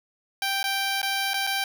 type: tone with dropouts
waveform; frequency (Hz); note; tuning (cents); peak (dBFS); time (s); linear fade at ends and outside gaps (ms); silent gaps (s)
10% pulse; 784; G5; 0; -16; 0.42-1.64; 2; 0.63-0.64 / 1.017-1.029 / 1.335-1.341 / 1.468-1.472
effects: none